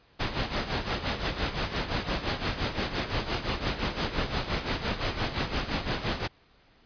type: noise with tremolo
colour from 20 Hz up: pink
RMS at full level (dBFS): -27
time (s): 0.19-6.28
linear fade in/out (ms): 20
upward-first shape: sine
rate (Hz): 5.8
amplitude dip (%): 70
effects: pink hiss -61 dBFS RMS until 6.85 s + resampled to 11025 Hz